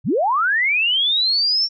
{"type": "linear sweep", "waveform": "sine", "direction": "up", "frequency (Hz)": [82.6, 5520], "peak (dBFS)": -15, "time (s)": [0.04, 1.69], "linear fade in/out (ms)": 50, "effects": []}